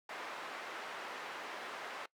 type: band-pass noise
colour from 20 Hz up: white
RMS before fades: -45 dBFS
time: 0.09-2.06 s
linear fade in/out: 5 ms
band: 430 to 1700 Hz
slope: 12 dB/octave
effects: noise-tail reverb RT60 0.1 s tail -21 dB re dry